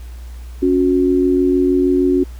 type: tone pair together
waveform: sine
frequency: 277.2 / 363.7 Hz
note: C#4 / F#4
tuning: 0 / -30 cents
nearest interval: perfect fourth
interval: 470 cents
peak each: -14 dBFS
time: 0.62-2.24 s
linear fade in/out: 10 ms
effects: added 60 Hz sine -29 dBFS peak until 2.39 s + pink hiss -47 dBFS RMS until 2.39 s